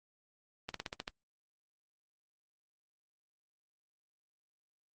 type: slowing click train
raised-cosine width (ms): 0.2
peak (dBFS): -20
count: 7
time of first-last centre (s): 0.69-1.079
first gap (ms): 53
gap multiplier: 1.08
effects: Opus 24 kbps

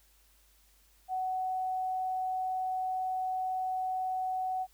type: tone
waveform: sine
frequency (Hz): 747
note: F#5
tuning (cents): +16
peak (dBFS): -30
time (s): 1.08-4.67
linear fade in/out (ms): 50
effects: added 50 Hz sine -65 dBFS peak until 4.73 s + white hiss -66 dBFS RMS until 4.73 s

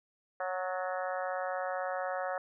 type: harmonic tone with a mistuned harmonic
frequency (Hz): 184.1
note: F#3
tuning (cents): -8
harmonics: 3 / 4 / 5 / 6 / 7 / 8 / 9 / 10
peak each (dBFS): -36 / -37 / -45 / -44 / -42 / -44 / -45 / -49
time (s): 0.4-2.38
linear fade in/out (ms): 2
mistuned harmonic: 9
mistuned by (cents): +39
effects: none

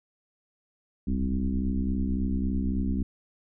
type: tone with frequency modulation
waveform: sine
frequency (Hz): 131.7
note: C3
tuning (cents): +12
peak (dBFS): -24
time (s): 1.07-3.03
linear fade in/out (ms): 5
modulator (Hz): 63.6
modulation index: 2.3
effects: none

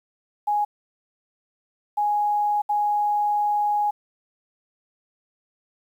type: tone bursts at uneven times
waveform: sine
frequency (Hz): 830.6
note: G#5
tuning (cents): 0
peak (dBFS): -19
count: 3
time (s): 0.47-0.65 / 1.97-2.62 / 2.69-3.91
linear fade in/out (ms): 10
effects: 9-bit

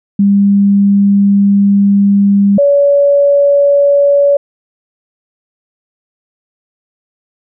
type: tone pair in turn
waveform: sine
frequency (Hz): 200.1 / 567.6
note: G3 / C#5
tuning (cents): +36 / +41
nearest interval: octave + tritone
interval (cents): 1805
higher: second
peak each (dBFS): -5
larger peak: neither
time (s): 0.19-2.58 / 2.58-4.37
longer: first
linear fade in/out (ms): 5
effects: none

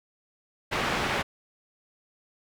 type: low-pass noise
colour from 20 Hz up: white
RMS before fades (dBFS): -28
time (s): 0.71-1.23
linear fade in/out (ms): 20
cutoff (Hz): 2000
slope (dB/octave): 12
effects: none

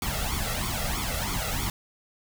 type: noise with flanger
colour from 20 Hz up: pink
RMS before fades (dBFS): -29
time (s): 0.02-1.7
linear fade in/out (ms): 2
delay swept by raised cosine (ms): 0.88 to 1.54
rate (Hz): 3.1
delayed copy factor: +0.8
effects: none

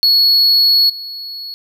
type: tone with level steps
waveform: triangle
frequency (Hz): 4366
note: C#8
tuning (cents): -27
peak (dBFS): -7 / -24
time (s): 0.03-1.54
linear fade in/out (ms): 0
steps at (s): 0.89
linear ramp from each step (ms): 10
effects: none

